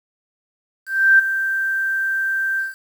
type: tone with ADSR envelope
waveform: sine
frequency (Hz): 1568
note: G6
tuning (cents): 0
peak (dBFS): -7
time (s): 0.86-2.75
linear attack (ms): 330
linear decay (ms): 10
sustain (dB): -11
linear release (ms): 160
effects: 7-bit